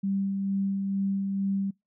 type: tone with tremolo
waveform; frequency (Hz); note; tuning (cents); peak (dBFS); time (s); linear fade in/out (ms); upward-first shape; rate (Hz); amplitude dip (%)
sine; 196; G3; 0; -24; 0.03-1.71; 10; sine; 2.2; 30
effects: noise-tail reverb RT60 0.2 s tail -26 dB re dry